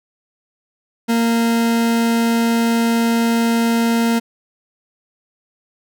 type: tone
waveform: 40% pulse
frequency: 231.1 Hz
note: A#3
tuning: 15 cents flat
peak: -13 dBFS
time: 1.08-4.2 s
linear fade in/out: 20 ms
effects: none